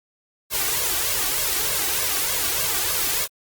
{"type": "noise with flanger", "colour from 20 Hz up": "white", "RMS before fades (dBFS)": -23, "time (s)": [0.5, 3.28], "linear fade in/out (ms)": 50, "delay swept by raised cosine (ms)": [1.8, 2.66], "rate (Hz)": 3.3, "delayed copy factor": 0.9, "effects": ["Opus 48 kbps"]}